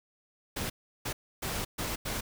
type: noise bursts at uneven times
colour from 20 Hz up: pink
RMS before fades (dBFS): -34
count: 5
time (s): 0.56-0.7 / 1.05-1.13 / 1.42-1.65 / 1.78-1.96 / 2.05-2.21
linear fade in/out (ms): 10
effects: none